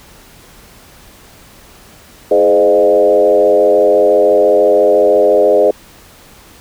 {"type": "tone with frequency modulation", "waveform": "sine", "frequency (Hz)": 513, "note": "C5", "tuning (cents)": -34, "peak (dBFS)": -6, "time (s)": [2.31, 5.71], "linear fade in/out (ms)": 5, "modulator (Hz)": 94.1, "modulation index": 1.4, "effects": ["pink hiss -41 dBFS RMS until 6.6 s"]}